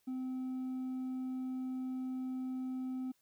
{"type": "tone with hard clipping", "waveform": "sine", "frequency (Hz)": 257.7, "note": "C4", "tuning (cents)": -26, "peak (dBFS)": -37, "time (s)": [0.07, 3.12], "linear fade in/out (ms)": 10, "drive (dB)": 2, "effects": ["white hiss -75 dBFS RMS until 3.21 s"]}